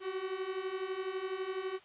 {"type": "beating tone pair", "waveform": "45% pulse", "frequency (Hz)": [370, 382], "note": ["F#4", "G4"], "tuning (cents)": [0, -45], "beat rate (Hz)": 12, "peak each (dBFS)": [-40, -37], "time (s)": [0, 1.8], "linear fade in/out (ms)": 50, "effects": ["white hiss -59 dBFS RMS until 1.84 s", "resampled to 8000 Hz"]}